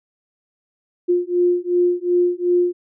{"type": "beating tone pair", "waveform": "sine", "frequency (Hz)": [352.7, 355.4], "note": ["F4", "F4"], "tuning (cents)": [17, 30], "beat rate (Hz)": 2.7, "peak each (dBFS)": -18, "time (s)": [1.08, 2.73], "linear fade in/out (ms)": 20, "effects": []}